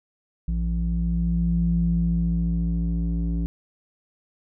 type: tone with low-pass filter sweep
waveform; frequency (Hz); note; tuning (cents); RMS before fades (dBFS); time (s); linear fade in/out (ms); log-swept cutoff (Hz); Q
square; 57.1; A#1; -35; -23; 0.48-3.46; 0; 140 to 230; 5
effects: none